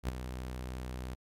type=tone with ADSR envelope; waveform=sawtooth; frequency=63 Hz; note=B1; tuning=35 cents sharp; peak=-25 dBFS; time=0.03-1.15 s; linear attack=55 ms; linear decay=16 ms; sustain=-9 dB; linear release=10 ms; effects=MP3 96 kbps